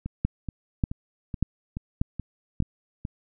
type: two click trains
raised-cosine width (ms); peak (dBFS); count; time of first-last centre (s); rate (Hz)
5; -10 / -19; 5 / 8; 0.25-2.603 / 0.06-3.051; 1.7 / 2.34
effects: none